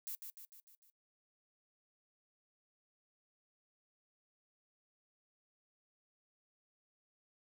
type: noise with echo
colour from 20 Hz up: violet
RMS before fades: -43 dBFS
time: 0.07-0.15 s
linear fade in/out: 0 ms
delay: 150 ms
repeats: 5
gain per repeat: -5 dB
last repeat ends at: 0.9 s
effects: noise-tail reverb RT60 0.1 s tail -20 dB re dry